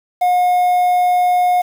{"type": "tone with quantisation", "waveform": "triangle", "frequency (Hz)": 720, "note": "F#5", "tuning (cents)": -47, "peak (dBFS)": -9, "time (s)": [0.21, 1.62], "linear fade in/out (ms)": 10, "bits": 6, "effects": []}